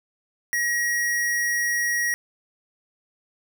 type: tone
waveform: square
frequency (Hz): 1900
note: A#6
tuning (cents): +33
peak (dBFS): -22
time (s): 0.53-2.14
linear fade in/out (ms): 0
effects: none